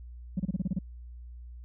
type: tone bursts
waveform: sine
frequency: 185 Hz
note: F#3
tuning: in tune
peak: -24 dBFS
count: 8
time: 0.37-0.789 s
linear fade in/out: 5 ms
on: 27 ms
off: 29 ms
effects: tanh soft clip ceiling -23 dBFS + added 60 Hz sine -42 dBFS peak until 1.64 s